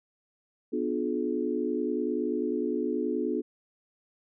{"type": "chord", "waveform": "sine", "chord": "B diminished seventh", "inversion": "none", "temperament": "just", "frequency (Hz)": [246.9, 296.3, 355.6, 426.7], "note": ["B3", "D4", "F4", "Ab4"], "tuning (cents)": [0, 15, 31, 47], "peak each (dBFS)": -32, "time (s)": [0.72, 3.42], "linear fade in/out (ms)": 20, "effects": []}